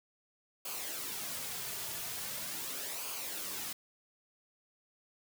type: noise with flanger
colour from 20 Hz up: white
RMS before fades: -40 dBFS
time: 0.65-3.73 s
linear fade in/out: 5 ms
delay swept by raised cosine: 0.53 to 3.83 ms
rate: 0.41 Hz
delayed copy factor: -0.55
effects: none